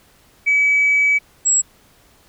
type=tone pair in turn; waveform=sine; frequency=2285 / 7686 Hz; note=D7 / B8; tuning=-48 / -48 cents; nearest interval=octave + major sixth; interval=2100 cents; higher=second; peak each=-11 dBFS; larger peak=neither; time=0.46-1.19 / 1.45-1.62 s; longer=first; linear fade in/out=20 ms; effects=tanh soft clip ceiling -8 dBFS + pink hiss -53 dBFS RMS until 2.28 s